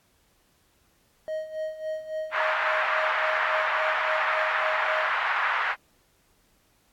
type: tone with tremolo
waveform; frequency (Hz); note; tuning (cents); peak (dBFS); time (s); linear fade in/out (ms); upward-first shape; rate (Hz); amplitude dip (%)
triangle; 627; D#5; +13; -25; 1.28-5.1; 0; sine; 3.6; 75
type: band-pass noise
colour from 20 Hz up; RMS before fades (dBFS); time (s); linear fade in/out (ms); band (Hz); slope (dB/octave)
white; -26; 2.31-5.76; 50; 870 to 1900; 24
effects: pink hiss -65 dBFS RMS until 6.92 s + AAC 64 kbps